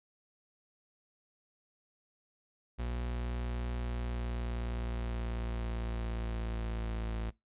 40% pulse tone with pitch glide, 60.2 to 55.85 Hz, B1 to A1, -44 to +27 cents, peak -33 dBFS, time 2.78-7.31 s, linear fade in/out 20 ms, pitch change -129 cents, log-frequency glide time 3.77-7.05 s, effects noise-tail reverb RT60 0.2 s tail -22 dB re dry + resampled to 8000 Hz

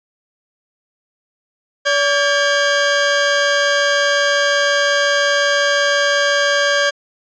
sawtooth tone pair together, 572 / 1610.4 Hz, D5 / G6, -46 / +46 cents, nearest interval octave + tritone, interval 1792 cents, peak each -12 / -12 dBFS, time 1.85-6.91 s, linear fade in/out 20 ms, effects resampled to 16000 Hz

